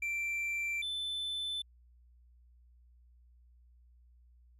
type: tone pair in turn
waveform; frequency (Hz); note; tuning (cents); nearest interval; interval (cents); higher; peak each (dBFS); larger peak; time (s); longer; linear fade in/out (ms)
triangle; 2349 / 3520; D7 / A7; 0 / 0; perfect fifth; 700; second; -31 / -33; first; 0.02-0.82 / 0.82-1.62; neither; 5
effects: added 60 Hz sine -59 dBFS peak until 4.59 s + resampled to 32000 Hz